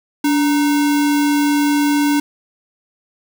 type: tone with sample-and-hold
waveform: sine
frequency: 289.7 Hz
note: D4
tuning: 24 cents flat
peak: -12 dBFS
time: 0.24-2.2 s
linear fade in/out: 5 ms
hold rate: 1225 Hz
effects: none